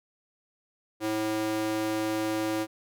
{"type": "tone with high-pass filter", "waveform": "square", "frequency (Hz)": 108.5, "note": "A2", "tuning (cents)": -24, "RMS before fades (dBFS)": -29, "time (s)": [1, 2.67], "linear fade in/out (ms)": 50, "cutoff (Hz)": 350, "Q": 1.9, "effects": []}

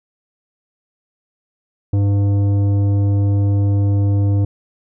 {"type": "tone with tanh clipping", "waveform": "sine", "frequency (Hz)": 100.4, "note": "G2", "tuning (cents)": 42, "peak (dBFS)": -14, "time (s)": [1.93, 4.45], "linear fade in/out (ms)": 5, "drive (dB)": 11, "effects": []}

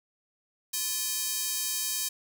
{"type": "tone with high-pass filter", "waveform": "square", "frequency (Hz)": 349.2, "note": "F4", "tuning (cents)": 0, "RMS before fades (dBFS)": -31, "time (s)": [0.73, 2.09], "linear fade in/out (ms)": 10, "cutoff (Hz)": 5900, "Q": 0.85, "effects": []}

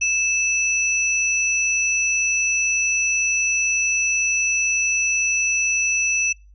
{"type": "tone pair together", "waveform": "sine", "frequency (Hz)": [2629, 5902], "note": ["E7", "F#8"], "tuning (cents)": [-5, -5], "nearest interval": "octave + major second", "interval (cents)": 1400, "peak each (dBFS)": [-19, -22], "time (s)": [0.01, 6.33], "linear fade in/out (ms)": 10, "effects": ["noise-tail reverb RT60 0.3 s tail -26 dB re dry", "added 50 Hz sine -45 dBFS peak until 6.54 s"]}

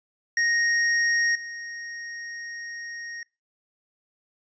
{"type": "tone with level steps", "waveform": "square", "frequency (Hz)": 1867, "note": "A#6", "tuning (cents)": 2, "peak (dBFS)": [-21, -35], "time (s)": [0.37, 3.23], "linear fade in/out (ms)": 2, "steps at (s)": 1.35, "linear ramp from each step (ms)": 5, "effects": ["noise-tail reverb RT60 0.3 s tail -25 dB re dry", "resampled to 16000 Hz"]}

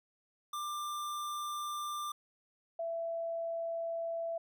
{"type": "tone pair in turn", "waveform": ["square", "sine"], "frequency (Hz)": [1188, 666.7], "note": ["D6", "E5"], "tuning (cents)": [20, 19], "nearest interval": "minor seventh", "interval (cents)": 1001, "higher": "first", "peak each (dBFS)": [-37, -34], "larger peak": "second", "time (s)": [[0.53, 2.12], [2.79, 4.38]], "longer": "neither", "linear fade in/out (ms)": 5, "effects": []}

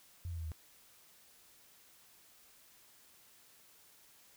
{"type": "tone with pitch steps", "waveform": "sine", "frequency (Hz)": [87.31, 84.34, 81.46, 78.69], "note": ["F2", "E2", "E2", "D#2"], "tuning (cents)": [0, 40, -20, 20], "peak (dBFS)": -38, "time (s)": [0.25, 0.518], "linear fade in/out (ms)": 0, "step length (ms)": 67, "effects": ["white hiss -63 dBFS RMS until 4.36 s"]}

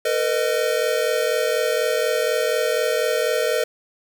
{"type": "tone cluster", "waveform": "square", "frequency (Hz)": [455.9, 500, 618], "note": ["A#4", "B4", "D#5"], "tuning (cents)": [-39, 21, -12], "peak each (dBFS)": -24, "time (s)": [0.05, 3.64], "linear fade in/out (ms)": 5, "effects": ["9-bit"]}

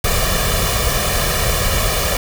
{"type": "noise with comb filter", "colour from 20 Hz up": "pink", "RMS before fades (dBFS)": -17, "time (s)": [0.04, 2.17], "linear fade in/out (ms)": 2, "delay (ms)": 1.7, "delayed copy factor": 0.75, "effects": []}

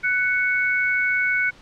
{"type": "tone pair together", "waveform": "sine", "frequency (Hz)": [1492.1, 2217], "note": ["F#6", "C#7"], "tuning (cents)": [14, 0], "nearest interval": "perfect fifth", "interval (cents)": 686, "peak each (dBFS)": -21, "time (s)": [0.03, 1.51], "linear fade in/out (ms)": 20, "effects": ["pink hiss -49 dBFS RMS until 1.61 s", "low-pass 5000 Hz 12 dB/octave"]}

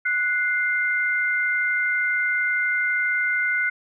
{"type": "tone pair together", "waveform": "sine", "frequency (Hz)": [1474.4, 2093], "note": ["F#6", "C7"], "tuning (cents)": [-7, 0], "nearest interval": "tritone", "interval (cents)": 607, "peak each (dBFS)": [-22, -23], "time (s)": [0.05, 3.7], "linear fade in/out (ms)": 10, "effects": []}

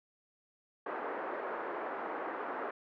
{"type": "band-pass noise", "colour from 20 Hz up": "pink", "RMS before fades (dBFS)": -39, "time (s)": [0.86, 2.71], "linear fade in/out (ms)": 5, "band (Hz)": [350, 1600], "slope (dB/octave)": 24, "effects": []}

